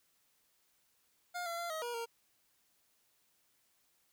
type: tone with pitch steps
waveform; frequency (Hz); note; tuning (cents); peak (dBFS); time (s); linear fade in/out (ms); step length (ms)
25% pulse; 709 / 680 / 688 / 633 / 478.4 / 463.8; F5 / F5 / F5 / D#5 / A#4 / A#4; +26 / -46 / -26 / +30 / +45 / -9; -34; 1.34-2.06; 20; 120
effects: white hiss -74 dBFS RMS until 4.12 s